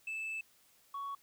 sine tone pair in turn, 2629 / 1116.9 Hz, E7 / C#6, -5 / +13 cents, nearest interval octave + minor third, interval 1482 cents, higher first, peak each -34 / -36 dBFS, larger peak first, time 0.07-0.41 / 0.94-1.15 s, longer first, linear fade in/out 5 ms, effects tanh soft clip ceiling -36 dBFS + white hiss -67 dBFS RMS until 1.22 s

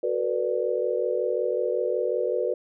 sine chord, B minor seventh, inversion second, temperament equal with one note detuned, 370 / 448.5 / 493.9 / 587.3 Hz, F#4 / A4 / B4 / D5, 0 / +33 / 0 / 0 cents, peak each -29 / -30 / -26 / -30 dBFS, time 0.03-2.54 s, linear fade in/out 5 ms, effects none

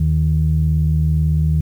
sine tone pair together, 77.78 / 155.86 Hz, D#2 / D#3, 0 / +3 cents, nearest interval octave, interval 1203 cents, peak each -15 dBFS, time 0-1.61 s, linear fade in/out 5 ms, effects tanh soft clip ceiling -6 dBFS + 8-bit

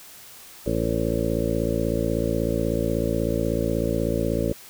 harmonic tone, 56.3 Hz, A1, 40 cents sharp, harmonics 1 / 2 / 3 / 4 / 5 / 6 / 8 / 9 / 10, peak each -30 / -30 / -30 / -30 / -30 / -30 / -30 / -30 / -30 dBFS, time 0.66-4.53 s, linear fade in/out 5 ms, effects white hiss -45 dBFS RMS until 4.69 s

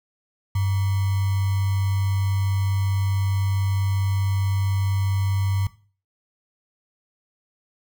sine tone with sample-and-hold, 97.3 Hz, G2, 12 cents flat, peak -19 dBFS, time 0.55-5.67 s, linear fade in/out 5 ms, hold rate 1050 Hz, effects noise-tail reverb RT60 0.4 s tail -17 dB re dry

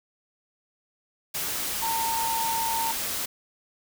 sine tone in noise, 910 Hz, A#5, 42 cents flat, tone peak -26 dBFS, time 1.82-2.92 s, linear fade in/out 10 ms, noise white, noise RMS -30 dBFS, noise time 1.34-3.26 s, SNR +1 dB, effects none

